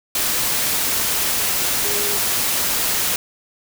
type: tone in noise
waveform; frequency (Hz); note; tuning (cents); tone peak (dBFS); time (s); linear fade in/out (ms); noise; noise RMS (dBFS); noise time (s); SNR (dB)
sine; 410.8; G#4; -19; -28; 1.85-2.17; 2; white; -20; 0.15-3.16; -11
effects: none